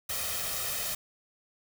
white noise with comb filter, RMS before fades -33 dBFS, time 0.09-0.95 s, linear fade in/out 5 ms, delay 1.6 ms, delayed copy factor +0.65, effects none

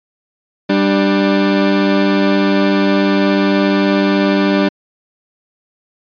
30% pulse tone pair together, 196.39 / 296.1 Hz, G3 / D4, +3 / +14 cents, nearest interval perfect fifth, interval 711 cents, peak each -11 dBFS, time 0.69-4.69 s, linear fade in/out 10 ms, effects resampled to 11025 Hz

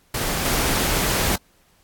pink noise with level steps, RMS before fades -24 / -21 dBFS, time 0.14-1.36 s, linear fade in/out 5 ms, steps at 0.45 s, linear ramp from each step 2 ms, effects pink hiss -59 dBFS RMS until 1.83 s + AAC 64 kbps

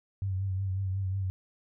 sine tone with vibrato, 95.7 Hz, G2, 41 cents flat, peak -28 dBFS, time 0.22-1.3 s, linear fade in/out 0 ms, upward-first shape triangle, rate 5.5 Hz, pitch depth 54 cents each way, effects none

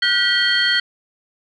sine tone cluster, 1440 / 1543 / 1935 / 3171 / 4377 Hz, F#6 / G6 / B6 / G7 / C#8, -47 / -28 / -36 / +19 / -23 cents, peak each -22 / -24 / -19 / -19 / -20 dBFS, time 0.02-0.8 s, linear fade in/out 5 ms, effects tanh soft clip ceiling -5 dBFS

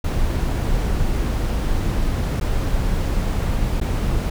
brown noise with dropouts, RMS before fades -20 dBFS, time 0.04-4.3 s, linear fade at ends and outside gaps 5 ms, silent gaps 2.4-2.41 / 3.802-3.812 s, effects none

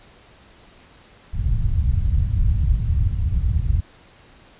white low-pass noise, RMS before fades -19 dBFS, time 1.33-3.81 s, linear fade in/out 10 ms, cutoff 100 Hz, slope 24 dB/octave, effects pink hiss -50 dBFS RMS until 4.59 s + resampled to 8000 Hz

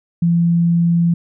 sine tone, 170 Hz, F3, 46 cents flat, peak -11 dBFS, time 0.22-1.14 s, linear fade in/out 5 ms, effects none

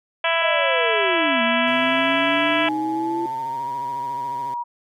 harmonic tone, 331.5 Hz, E4, 10 cents sharp, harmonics 2 / 3 / 4 / 5 / 6 / 7 / 8 / 9 / 10, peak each -23 / -25 / -28 / -26 / -29 / -26 / -27 / -29 / -30 dBFS, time 0.24-2.69 s, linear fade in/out 5 ms
sine linear two-way sweep, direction down then up, 652 to 233.1 to 341.6 Hz, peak -23 dBFS, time 0.42-3.26 s, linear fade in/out 2 ms, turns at 1.42 s
10% pulse tone with vibrato, 133.1 Hz, C3, 30 cents sharp, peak -31 dBFS, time 1.67-4.54 s, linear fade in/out 2 ms, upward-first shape sine, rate 14 Hz, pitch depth 120 cents each way
sine tone with pitch glide, 842 to 956.1 Hz, G#5 to A#5, +24 to +44 cents, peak -24 dBFS, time 2.67-4.64 s, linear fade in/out 20 ms, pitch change +220 cents, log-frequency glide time 2.93-3.7 s
effects none

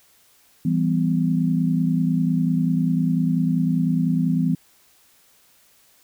sine tone cluster, 166.9 / 197 / 252.6 Hz, E3 / G3 / B3, +22 / +9 / +39 cents, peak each -20 / -25 / -22 dBFS, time 0.65-4.55 s, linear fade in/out 5 ms, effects white hiss -57 dBFS RMS until 6.03 s

